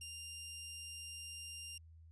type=tone; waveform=15% pulse; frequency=2794 Hz; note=F7; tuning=in tune; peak=-39 dBFS; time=0.01-1.78 s; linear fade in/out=5 ms; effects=added 81 Hz sine -56 dBFS peak until 2.11 s + resampled to 24000 Hz